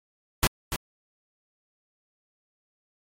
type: noise with echo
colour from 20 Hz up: pink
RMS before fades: -20 dBFS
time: 0.43-0.47 s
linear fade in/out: 0 ms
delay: 290 ms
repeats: 1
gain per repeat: -9 dB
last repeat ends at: 0.76 s
effects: MP3 64 kbps